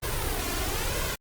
pink noise with flanger, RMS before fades -29 dBFS, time 0.02-1.16 s, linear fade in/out 20 ms, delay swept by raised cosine 1.9 to 2.9 ms, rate 1 Hz, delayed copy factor +0.6, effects Opus 32 kbps

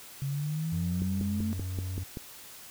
sine exponential sweep, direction up, 136.1 to 222.5 Hz, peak -29 dBFS, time 0.22-1.53 s, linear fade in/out 0 ms
triangle tone with pitch glide, 90.5 to 92.08 Hz, F#2 to F#2, -38 to -8 cents, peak -30 dBFS, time 0.72-2.04 s, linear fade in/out 10 ms, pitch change +30 cents, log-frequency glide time 1.17-1.56 s
click train, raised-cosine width 3 ms, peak -23 dBFS, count 7, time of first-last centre 1.02-2.172 s, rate 5.21 Hz
effects white hiss -48 dBFS RMS until 2.7 s

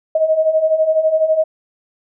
sine beating tone pair, 623 / 635 Hz, D#5 / D#5, +2 / +35 cents, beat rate 12 Hz, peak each -18 / -13 dBFS, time 0.15-1.44 s, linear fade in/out 5 ms, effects none

